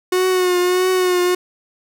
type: tone with vibrato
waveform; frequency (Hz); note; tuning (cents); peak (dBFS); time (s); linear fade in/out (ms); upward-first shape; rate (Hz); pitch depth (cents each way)
45% pulse; 364.5; F#4; -26; -14; 0.12-1.35; 5; triangle; 1.6; 42
effects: none